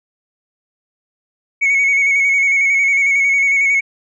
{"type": "tone with vibrato", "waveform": "sine", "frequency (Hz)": 2217, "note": "C#7", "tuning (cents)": 0, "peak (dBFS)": -9, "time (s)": [1.61, 3.81], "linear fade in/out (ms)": 20, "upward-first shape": "square", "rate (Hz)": 11, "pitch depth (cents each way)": 26, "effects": ["tanh soft clip ceiling -9 dBFS"]}